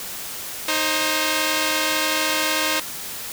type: tone pair together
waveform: 5% pulse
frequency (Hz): 311.1 / 531.2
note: D#4 / C5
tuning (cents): 0 / +26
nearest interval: major sixth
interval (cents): 926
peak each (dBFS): -11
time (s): 0.68-2.8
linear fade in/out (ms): 5
effects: white hiss -32 dBFS RMS until 3.32 s